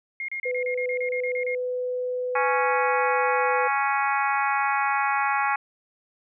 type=tone bursts; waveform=sine; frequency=2137 Hz; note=C7; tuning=36 cents sharp; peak=-28 dBFS; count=12; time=0.2-1.549 s; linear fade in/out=2 ms; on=84 ms; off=31 ms
type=tone; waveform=sine; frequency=499.9 Hz; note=B4; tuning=21 cents sharp; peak=-25 dBFS; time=0.45-3.68 s; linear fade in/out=10 ms
type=harmonic tone; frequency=277.2 Hz; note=C#4; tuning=in tune; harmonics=3 / 4 / 5 / 6 / 7 / 8 / 9; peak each=-25 / -27 / -29 / -31 / -32 / -33 / -34 dBFS; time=2.35-5.56 s; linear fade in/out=5 ms
effects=none